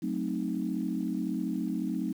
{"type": "chord", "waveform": "sine", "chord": "F# diminished seventh", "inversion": "none", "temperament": "equal with one note detuned", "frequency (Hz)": [185.53, 220, 261.6, 311.1], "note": ["F#3", "A3", "C4", "Eb4"], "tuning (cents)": [5, 0, 0, 0], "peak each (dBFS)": -34, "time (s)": [0.02, 2.13], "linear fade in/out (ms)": 10, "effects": ["tanh soft clip ceiling -18 dBFS", "9-bit"]}